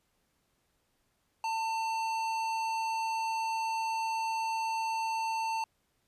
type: tone with tanh clipping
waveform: sine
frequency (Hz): 896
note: A5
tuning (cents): +31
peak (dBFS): -32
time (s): 1.44-5.64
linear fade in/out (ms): 2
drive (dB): 16
effects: pink hiss -75 dBFS RMS until 6.07 s + resampled to 32000 Hz